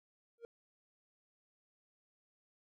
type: tone with exponential growth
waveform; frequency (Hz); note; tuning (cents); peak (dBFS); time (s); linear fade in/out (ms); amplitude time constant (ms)
triangle; 466.2; A#4; 0; -39; 0.38-0.45; 1; 15
effects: none